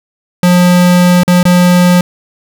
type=tone with dropouts; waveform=square; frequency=178.2 Hz; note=F3; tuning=35 cents sharp; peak=-5 dBFS; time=0.43-2.01 s; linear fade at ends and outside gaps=2 ms; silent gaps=1.234-1.278 / 1.43-1.453 s; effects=none